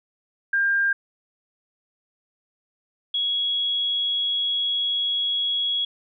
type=tone pair in turn; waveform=sine; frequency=1600 / 3333 Hz; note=G6 / G#7; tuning=+35 / +5 cents; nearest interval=octave + minor second; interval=1270 cents; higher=second; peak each=-18 / -21 dBFS; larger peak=first; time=0.53-0.93 / 3.14-5.85 s; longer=second; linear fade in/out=5 ms; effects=none